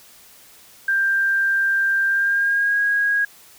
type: tone with pitch glide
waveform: sine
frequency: 1585 to 1642.8 Hz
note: G6 to G#6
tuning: +19 to -19 cents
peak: -16 dBFS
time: 0.88-3.25 s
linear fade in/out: 5 ms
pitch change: +62 cents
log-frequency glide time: 2.08-2.79 s
effects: white hiss -48 dBFS RMS until 3.58 s